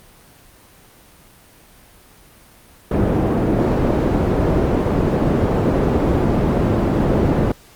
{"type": "low-pass noise", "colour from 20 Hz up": "white", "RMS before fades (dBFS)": -17, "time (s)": [2.91, 7.52], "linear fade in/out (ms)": 5, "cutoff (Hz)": 390, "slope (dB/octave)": 12, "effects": ["pink hiss -47 dBFS RMS until 7.75 s", "Opus 32 kbps"]}